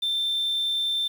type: tone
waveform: sine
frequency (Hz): 3565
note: A7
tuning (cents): +22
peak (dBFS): -21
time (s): 0.02-1.08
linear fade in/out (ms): 10
effects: tanh soft clip ceiling -21 dBFS + 8-bit